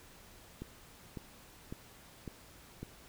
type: click train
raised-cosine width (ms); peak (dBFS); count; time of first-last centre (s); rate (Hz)
3; -28; 5; 0.62-2.83; 1.81
effects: pink hiss -57 dBFS RMS until 3.08 s